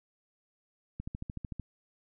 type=click train; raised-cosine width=5 ms; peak=-25 dBFS; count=9; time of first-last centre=1-1.597 s; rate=13.4 Hz; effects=none